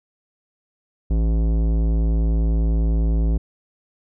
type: tone with tanh clipping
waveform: sine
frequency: 55 Hz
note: A1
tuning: in tune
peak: -18 dBFS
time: 1.1-3.38 s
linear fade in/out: 10 ms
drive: 16 dB
effects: none